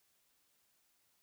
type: silence
effects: white hiss -75 dBFS RMS until 1.22 s